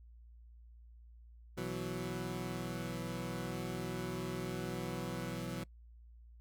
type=chord; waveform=20% pulse; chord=B suspended fourth; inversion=none; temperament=equal; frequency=123.47 / 164.81 / 185 Hz; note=B2 / E3 / F#3; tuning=0 / 0 / 0 cents; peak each=-38 / -38 / -37 dBFS; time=1.57-5.64 s; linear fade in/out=10 ms; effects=noise-tail reverb RT60 0.1 s tail -23 dB re dry + added 58 Hz sine -54 dBFS peak until 6.4 s